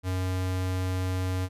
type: tone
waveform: square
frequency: 92.5 Hz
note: F#2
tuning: in tune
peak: -27 dBFS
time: 0.03-1.49 s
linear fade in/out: 50 ms
effects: resampled to 32000 Hz